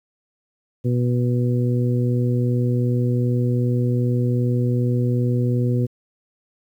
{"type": "harmonic tone", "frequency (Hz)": 122.6, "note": "B2", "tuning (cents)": -12, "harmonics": [1, 2, 3, 4], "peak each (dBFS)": [-18, -24, -28, -30], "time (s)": [0.84, 5.87], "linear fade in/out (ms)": 20, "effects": ["9-bit"]}